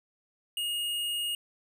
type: tone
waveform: square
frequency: 2860 Hz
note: F7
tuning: 41 cents sharp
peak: -30 dBFS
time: 0.57-1.35 s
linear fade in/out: 2 ms
effects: none